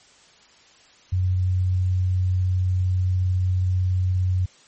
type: tone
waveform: sine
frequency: 92 Hz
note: F#2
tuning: 9 cents flat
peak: -18 dBFS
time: 1.12-4.46 s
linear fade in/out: 10 ms
effects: white hiss -53 dBFS RMS until 4.67 s + MP3 32 kbps